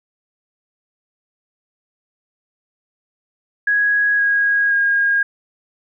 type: tone with pitch steps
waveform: sine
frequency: 1661.2 / 1644 / 1627 Hz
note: G#6 / G#6 / G#6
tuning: 0 / -18 / -36 cents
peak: -13 dBFS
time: 3.67-5.23 s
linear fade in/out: 5 ms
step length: 520 ms
effects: none